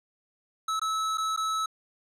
square tone with dropouts, 1300 Hz, E6, 24 cents flat, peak -27 dBFS, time 0.68-1.66 s, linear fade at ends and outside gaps 5 ms, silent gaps 0.796-0.815 / 1.174-1.18 / 1.364-1.374 s, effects low-pass 9000 Hz 12 dB/octave

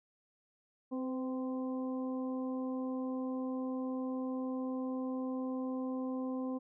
harmonic tone with a mistuned harmonic, 259.4 Hz, C4, 15 cents flat, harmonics 1 / 2 / 3 / 4, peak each -35 / -42 / -51 / -49 dBFS, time 0.91-6.59 s, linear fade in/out 20 ms, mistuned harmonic 2, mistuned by -22 cents, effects none

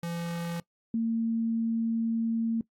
square / sine tone pair in turn, 170 / 227.6 Hz, F3 / A#3, -46 / -41 cents, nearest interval perfect fourth, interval 505 cents, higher second, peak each -32 / -25 dBFS, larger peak second, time 0.03-0.6 / 0.94-2.61 s, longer second, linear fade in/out 2 ms, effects noise-tail reverb RT60 0.1 s tail -21 dB re dry + AAC 48 kbps

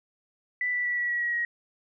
sine tone with pitch steps, 1982 / 1967.2 / 1952.5 / 1937.9 / 1923.4 / 1909 / 1894.7 Hz, B6 / B6 / B6 / B6 / B6 / A#6 / A#6, +6 / -7 / -20 / -33 / -46 / +41 / +28 cents, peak -25 dBFS, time 0.61-1.45 s, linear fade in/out 2 ms, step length 120 ms, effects none

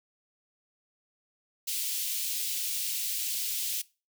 white high-pass noise, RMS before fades -32 dBFS, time 1.67-3.82 s, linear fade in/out 10 ms, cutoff 2700 Hz, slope 24 dB/octave, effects noise-tail reverb RT60 0.3 s tail -21 dB re dry

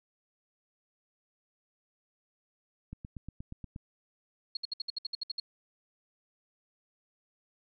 click train, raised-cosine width 5 ms, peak -29 dBFS, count 8, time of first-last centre 2.93-3.761 s, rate 8.42 Hz
sine tone bursts, 4305 Hz, C8, 49 cents sharp, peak -31 dBFS, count 11, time 4.55-5.4 s, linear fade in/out 5 ms, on 20 ms, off 63 ms
effects none

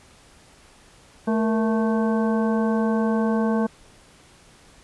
harmonic tone with a mistuned harmonic, 220 Hz, A3, in tune, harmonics 1 / 2 / 3 / 4 / 5 / 7, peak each -20 / -26 / -30 / -32 / -34 / -37 dBFS, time 1.27-3.67 s, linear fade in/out 10 ms, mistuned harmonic 2, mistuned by +91 cents, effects pink hiss -52 dBFS RMS until 4.83 s + resampled to 24000 Hz

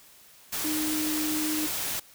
sine tone in noise, 307.8 Hz, D#4, 19 cents flat, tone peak -28 dBFS, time 0.64-1.67 s, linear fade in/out 10 ms, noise white, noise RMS -31 dBFS, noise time 0.52-2 s, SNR 0 dB, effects white hiss -54 dBFS RMS until 2.14 s

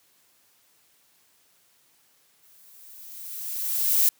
violet noise with exponential growth, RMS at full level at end -18 dBFS, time 2.43-4.09 s, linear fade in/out 1 ms, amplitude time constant 360 ms, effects white hiss -63 dBFS RMS until 4.19 s + high-pass 80 Hz 12 dB/octave

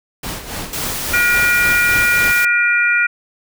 pink noise with tremolo, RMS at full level -24 dBFS, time 0.23-2.32 s, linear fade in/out 5 ms, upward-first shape sine, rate 3.6 Hz, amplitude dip 65%
white noise, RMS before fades -24 dBFS, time 0.73-2.45 s, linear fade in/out 2 ms
harmonic tone, 478.6 Hz, A#4, 46 cents sharp, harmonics 3 / 4 / 5, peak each -14 / -20 / -16 dBFS, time 1.13-3.07 s, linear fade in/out 10 ms
effects none

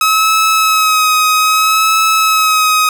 sawtooth tone with vibrato, 1279 Hz, D#6, 47 cents sharp, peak -5 dBFS, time 0.01-2.89 s, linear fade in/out 2 ms, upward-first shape sine, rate 0.62 Hz, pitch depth 27 cents each way, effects none

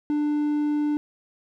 triangle tone, 296.6 Hz, D4, 17 cents sharp, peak -19 dBFS, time 0.1-0.97 s, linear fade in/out 0 ms, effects none

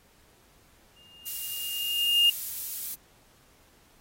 sine tone with exponential growth, 2824 Hz, F7, 19 cents sharp, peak -16 dBFS, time 0.96-2.3 s, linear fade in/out 5 ms, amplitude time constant 290 ms
violet noise, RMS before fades -33 dBFS, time 1.26-2.95 s, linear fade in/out 10 ms
effects pink hiss -61 dBFS RMS until 4 s + AAC 48 kbps

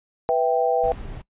sine chord, E minor, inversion second, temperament equal, 493.9 / 659.3 / 784 Hz, B4 / E5 / G5, 0 / 0 / 0 cents, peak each -21 / -22 / -22 dBFS, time 0.29-0.92 s, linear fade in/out 0 ms
brown noise, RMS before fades -34 dBFS, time 0.83-1.22 s, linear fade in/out 10 ms
effects noise-tail reverb RT60 0.1 s tail -20 dB re dry + resampled to 8000 Hz

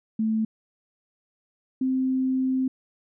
sine tone pair in turn, 220 / 260.6 Hz, A3 / C4, 0 / -7 cents, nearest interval minor third, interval 293 cents, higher second, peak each -21 dBFS, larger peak neither, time 0.19-0.45 / 1.81-2.68 s, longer second, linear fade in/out 5 ms, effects none

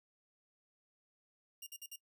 10% pulse tone bursts, 2826 Hz, F7, 20 cents sharp, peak -37 dBFS, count 4, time 1.62-1.96 s, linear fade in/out 5 ms, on 46 ms, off 52 ms, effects noise-tail reverb RT60 0.1 s tail -19 dB re dry

